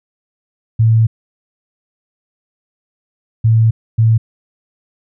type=tone bursts at uneven times; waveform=sine; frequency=112.5 Hz; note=A2; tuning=39 cents sharp; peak=-7 dBFS; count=3; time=0.79-1.07 / 3.44-3.71 / 3.98-4.18 s; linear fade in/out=10 ms; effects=none